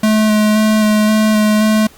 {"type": "tone with vibrato", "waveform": "square", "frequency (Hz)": 214.4, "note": "A3", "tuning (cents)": -45, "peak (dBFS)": -10, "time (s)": [0.03, 1.87], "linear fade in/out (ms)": 5, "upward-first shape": "square", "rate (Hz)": 1.9, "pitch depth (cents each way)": 12, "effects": ["pink hiss -43 dBFS RMS until 1.97 s", "Opus 48 kbps"]}